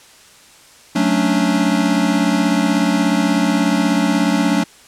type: chord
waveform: square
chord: D major seventh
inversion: first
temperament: equal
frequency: 185 / 220 / 277.2 / 293.7 Hz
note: F#3 / A3 / C#4 / D4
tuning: 0 / 0 / 0 / 0 cents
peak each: -20 dBFS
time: 0.95-4.64 s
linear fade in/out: 10 ms
effects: white hiss -45 dBFS RMS until 4.87 s + low-pass 9000 Hz 12 dB/octave